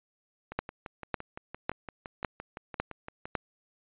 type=two click trains; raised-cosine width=0.5 ms; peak=-13 / -24 dBFS; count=6 / 17; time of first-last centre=0.59-3.352 / 0.52-3.255 s; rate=1.81 / 5.85 Hz; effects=resampled to 8000 Hz